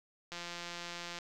click train, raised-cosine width 0.2 ms, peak -25 dBFS, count 151, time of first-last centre 0.32-1.187 s, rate 173 Hz, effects none

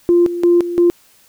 sine tone with tremolo, 347.4 Hz, F4, 9 cents flat, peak -7 dBFS, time 0.09-0.9 s, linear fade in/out 0 ms, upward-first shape square, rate 2.9 Hz, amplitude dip 75%, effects tanh soft clip ceiling -3 dBFS + white hiss -51 dBFS RMS until 1.28 s

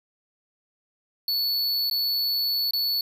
square tone with dropouts, 4435 Hz, C#8, in tune, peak -23 dBFS, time 1.28-3.01 s, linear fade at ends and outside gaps 2 ms, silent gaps 1.899-1.911 / 2.709-2.734 s, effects 10-bit

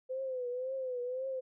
sine tone with vibrato, 510 Hz, C5, 44 cents flat, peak -34 dBFS, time 0.09-1.41 s, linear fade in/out 20 ms, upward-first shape triangle, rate 1.9 Hz, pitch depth 90 cents each way, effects none

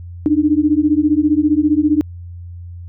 sine beating tone pair, 293.7 / 308.7 Hz, D4 / D#4, 0 / -14 cents, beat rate 15 Hz, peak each -14 dBFS, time 0.26-2.01 s, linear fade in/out 0 ms, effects added 87 Hz sine -29 dBFS peak until 2.88 s

